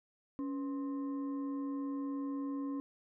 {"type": "tone with frequency modulation", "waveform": "sine", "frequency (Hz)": 278.6, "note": "C#4", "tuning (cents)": 9, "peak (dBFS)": -35, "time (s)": [0.39, 2.8], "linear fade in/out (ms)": 0, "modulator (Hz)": 774, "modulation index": 0.36, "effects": []}